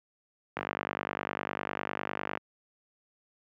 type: click train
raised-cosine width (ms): 0.5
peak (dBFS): -16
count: 91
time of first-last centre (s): 0.57-2.374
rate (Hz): 49.9
effects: high-pass 150 Hz 12 dB/octave